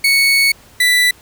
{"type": "tone pair in turn", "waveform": "30% pulse", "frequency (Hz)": [2217, 1979.9], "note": ["C#7", "B6"], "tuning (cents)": [0, 4], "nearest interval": "major second", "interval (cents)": 196, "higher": "first", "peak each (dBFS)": -7, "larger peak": "neither", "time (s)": [[0.04, 0.52], [0.8, 1.11]], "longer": "first", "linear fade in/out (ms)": 5, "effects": ["pink hiss -45 dBFS RMS until 1.21 s"]}